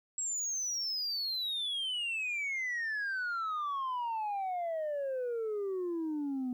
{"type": "exponential sweep", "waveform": "sine", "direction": "down", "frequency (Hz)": [7730, 245.9], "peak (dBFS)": -30, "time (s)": [0.18, 6.53], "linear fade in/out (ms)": 2, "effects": ["tanh soft clip ceiling -31 dBFS", "12-bit"]}